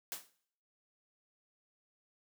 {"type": "noise with exponential decay", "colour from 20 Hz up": "white", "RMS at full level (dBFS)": -37, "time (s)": [0.12, 0.3], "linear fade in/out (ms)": 0, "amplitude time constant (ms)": 39, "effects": ["noise-tail reverb RT60 0.6 s tail -18 dB re dry", "high-pass 200 Hz 12 dB/octave"]}